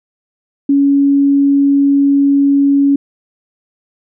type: tone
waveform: sine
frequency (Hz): 280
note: C#4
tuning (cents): +18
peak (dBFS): -7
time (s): 0.69-2.96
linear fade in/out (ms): 5
effects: none